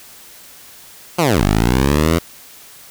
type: linear two-way sweep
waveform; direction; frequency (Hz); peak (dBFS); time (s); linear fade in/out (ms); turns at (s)
10% pulse; down then up; 185 to 47.45 to 85.6; -4; 1.18-2.19; 10; 1.43
effects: white hiss -41 dBFS RMS until 2.9 s